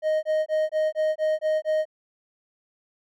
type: tone bursts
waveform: triangle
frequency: 622.3 Hz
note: D#5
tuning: in tune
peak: -18 dBFS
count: 8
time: 0.02-1.854 s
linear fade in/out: 50 ms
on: 210 ms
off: 22 ms
effects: none